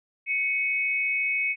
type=tone pair together; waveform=sine; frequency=2217 / 2537 Hz; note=C#7 / D#7; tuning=0 / +33 cents; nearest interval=major second; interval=233 cents; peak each=-25 / -27 dBFS; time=0.26-1.56 s; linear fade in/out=50 ms; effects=none